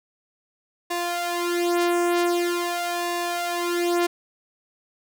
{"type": "tone with flanger", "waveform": "sawtooth", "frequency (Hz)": 348.2, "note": "F4", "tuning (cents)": -5, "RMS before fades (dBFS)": -24, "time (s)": [0.9, 4.07], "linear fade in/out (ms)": 10, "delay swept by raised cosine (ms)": [1.1, 3], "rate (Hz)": 0.45, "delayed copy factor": 0.8, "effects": []}